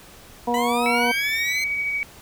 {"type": "harmonic tone", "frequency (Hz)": 240, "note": "B3", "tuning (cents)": -49, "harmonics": [1, 2, 3, 4], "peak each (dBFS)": [-25, -25, -25, -25], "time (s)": [0.47, 1.12], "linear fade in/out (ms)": 10}
{"type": "linear sweep", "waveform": "20% pulse", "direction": "up", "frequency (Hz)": [973, 2093], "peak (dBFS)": -21, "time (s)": [0.54, 1.64], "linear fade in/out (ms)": 2}
{"type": "tone with tremolo", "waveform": "sine", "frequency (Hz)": 2265, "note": "C#7", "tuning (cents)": 37, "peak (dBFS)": -21, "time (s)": [0.86, 2.03], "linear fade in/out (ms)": 0, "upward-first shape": "sine", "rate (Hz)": 13, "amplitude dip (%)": 25}
{"effects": ["pink hiss -46 dBFS RMS until 2.21 s"]}